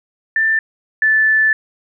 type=tone pair in turn; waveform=sine; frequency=1778 / 1751.5 Hz; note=A6 / A6; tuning=+18 / -8 cents; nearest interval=unison; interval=26 cents; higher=first; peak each=-12 / -10 dBFS; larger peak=second; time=0.36-0.59 / 1.02-1.53 s; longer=second; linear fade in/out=2 ms; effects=none